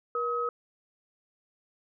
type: tone pair together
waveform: sine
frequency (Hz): 477.4 / 1273.5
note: A#4 / D#6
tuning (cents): +41 / +40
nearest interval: octave + perfect fourth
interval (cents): 1699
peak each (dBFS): -31 / -29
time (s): 0.15-0.49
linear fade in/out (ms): 2
effects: none